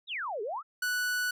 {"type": "exponential two-way sweep", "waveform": "sine", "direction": "down then up", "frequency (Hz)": [3951, 392, 1401], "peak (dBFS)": -32, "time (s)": [0.07, 0.63], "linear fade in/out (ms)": 50, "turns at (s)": 0.42}
{"type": "tone", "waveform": "45% pulse", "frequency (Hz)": 1480, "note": "F#6", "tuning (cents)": 0, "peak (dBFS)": -28, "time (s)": [0.82, 1.31], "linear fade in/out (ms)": 5}
{"effects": []}